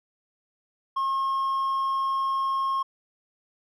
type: tone with hard clipping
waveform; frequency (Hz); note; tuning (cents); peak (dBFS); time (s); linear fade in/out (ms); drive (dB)
sine; 1078; C#6; -49; -24; 0.96-2.83; 10; 2
effects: none